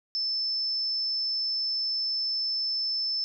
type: tone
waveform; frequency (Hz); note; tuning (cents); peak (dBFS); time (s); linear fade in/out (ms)
sine; 5274; E8; 0; -26; 0.15-3.24; 0
effects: none